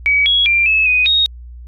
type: tone with pitch steps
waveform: sine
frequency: 2272 / 3331 / 2375 / 2597 / 2495 / 3746 Hz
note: C#7 / G#7 / D7 / E7 / D#7 / A#7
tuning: +42 / +4 / +19 / -26 / +4 / +8 cents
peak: -10 dBFS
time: 0.06-1.26 s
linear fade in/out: 0 ms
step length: 200 ms
effects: added 60 Hz sine -31 dBFS peak until 1.67 s + AAC 64 kbps